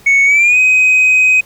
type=tone with pitch glide; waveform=sine; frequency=2217 to 2517 Hz; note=C#7 to D#7; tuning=0 to +19 cents; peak=-4 dBFS; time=0.06-1.41 s; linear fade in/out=10 ms; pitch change=+219 cents; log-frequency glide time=0.25-0.58 s; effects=tanh soft clip ceiling -5 dBFS + pink hiss -43 dBFS RMS until 1.45 s